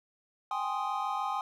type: chord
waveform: triangle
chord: Ab major seventh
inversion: third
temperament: equal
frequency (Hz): 784 / 830.6 / 1046.5 / 1244.5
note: G5 / Ab5 / C6 / Eb6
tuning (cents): 0 / 0 / 0 / 0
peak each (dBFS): -34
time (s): 0.51-1.41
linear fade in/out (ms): 2
effects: none